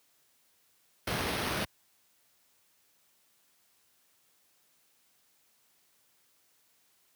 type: noise with sample-and-hold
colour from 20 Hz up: pink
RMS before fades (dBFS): -32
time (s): 1.07-1.65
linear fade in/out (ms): 5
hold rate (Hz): 7350
effects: white hiss -69 dBFS RMS until 7.15 s + high-pass 80 Hz 12 dB/octave